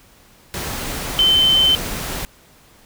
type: tone in noise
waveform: sine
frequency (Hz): 3079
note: G7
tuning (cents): -32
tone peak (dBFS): -11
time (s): 1.19-1.75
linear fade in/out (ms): 0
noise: pink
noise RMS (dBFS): -26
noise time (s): 0.54-2.25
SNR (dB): +12
effects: pink hiss -50 dBFS RMS until 2.85 s